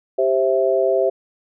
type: chord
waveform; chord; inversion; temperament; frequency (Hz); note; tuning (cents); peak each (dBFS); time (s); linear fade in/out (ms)
sine; C major; second; equal with one note detuned; 392 / 528.7 / 659.3; G4 / C5 / E5; 0 / +18 / 0; -19; 0.18-1.1; 10
effects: none